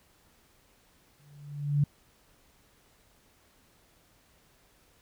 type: tone with exponential growth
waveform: sine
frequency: 144.7 Hz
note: D3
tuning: 25 cents flat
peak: -19 dBFS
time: 1.19-1.84 s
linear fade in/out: 5 ms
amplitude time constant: 140 ms
effects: pink hiss -64 dBFS RMS until 5.01 s